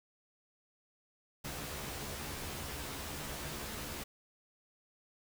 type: noise with comb filter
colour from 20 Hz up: pink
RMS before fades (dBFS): -42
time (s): 1.44-4.04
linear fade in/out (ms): 10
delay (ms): 14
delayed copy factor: +0.7
effects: none